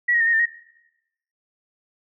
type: tone with pitch steps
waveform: sine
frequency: 1931 / 1883 / 1817 / 1864 / 1798 / 1877 Hz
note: B6 / A#6 / A#6 / A#6 / A6 / A#6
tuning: -39 / +17 / -45 / -1 / +37 / +11 cents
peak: -16 dBFS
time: 0.08-0.458 s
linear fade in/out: 10 ms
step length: 63 ms
effects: noise-tail reverb RT60 0.9 s tail -19 dB re dry